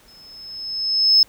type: tone with exponential growth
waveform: sine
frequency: 5200 Hz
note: E8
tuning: 24 cents flat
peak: -7 dBFS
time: 0.08-1.23 s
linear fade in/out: 2 ms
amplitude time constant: 250 ms
effects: tanh soft clip ceiling -5 dBFS + pink hiss -52 dBFS RMS until 1.28 s